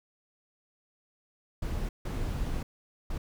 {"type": "noise bursts at uneven times", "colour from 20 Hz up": "brown", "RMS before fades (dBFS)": -32, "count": 3, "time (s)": [[1.62, 1.89], [2.05, 2.63], [3.1, 3.18]], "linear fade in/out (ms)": 5, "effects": []}